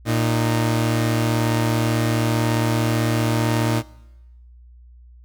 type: tone pair together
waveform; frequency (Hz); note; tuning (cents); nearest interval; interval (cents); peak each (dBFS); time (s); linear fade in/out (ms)
sawtooth; 115.3 / 307.8; A#2 / D#4; -19 / -19; octave + perfect fourth; 1700; -15 / -20; 0.05-3.83; 50
effects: noise-tail reverb RT60 1.0 s tail -22 dB re dry + added 60 Hz sine -43 dBFS peak until 5.24 s